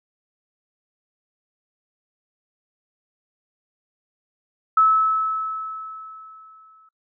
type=tone with exponential decay; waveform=sine; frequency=1300 Hz; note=E6; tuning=24 cents flat; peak=-11 dBFS; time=4.77-6.89 s; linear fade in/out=5 ms; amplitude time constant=460 ms; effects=noise-tail reverb RT60 0.1 s tail -20 dB re dry